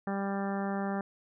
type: harmonic tone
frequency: 197.4 Hz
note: G3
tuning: 12 cents sharp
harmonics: 1 / 2 / 3 / 4 / 5 / 6 / 7 / 8 / 9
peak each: -32 / -39 / -40 / -38 / -47 / -44 / -46 / -47 / -47 dBFS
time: 0.07-1.01 s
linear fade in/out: 2 ms
effects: none